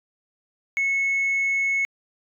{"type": "tone", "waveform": "sine", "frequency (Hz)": 2195, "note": "C#7", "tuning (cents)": -18, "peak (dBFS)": -18, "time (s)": [0.77, 1.85], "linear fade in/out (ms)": 0, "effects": ["tanh soft clip ceiling -18 dBFS"]}